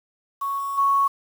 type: tone with level steps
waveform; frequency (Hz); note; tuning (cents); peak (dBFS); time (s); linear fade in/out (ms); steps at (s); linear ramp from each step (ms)
sine; 1108.7; C#6; 0; -23 / -25 / -16; 0.41-1.08; 10; 0.58 / 0.77; 20
effects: 7-bit